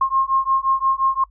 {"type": "beating tone pair", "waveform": "sine", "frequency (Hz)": [1067, 1072.7], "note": ["C6", "C6"], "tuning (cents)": [34, 43], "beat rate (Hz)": 5.7, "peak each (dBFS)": -19, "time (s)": [0.01, 1.24], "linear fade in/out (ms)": 5, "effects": ["noise-tail reverb RT60 0.1 s tail -24 dB re dry", "added 50 Hz sine -48 dBFS peak until 1.3 s"]}